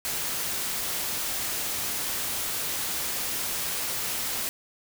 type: noise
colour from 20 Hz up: white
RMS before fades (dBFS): -30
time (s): 0.05-4.49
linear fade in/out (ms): 0
effects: none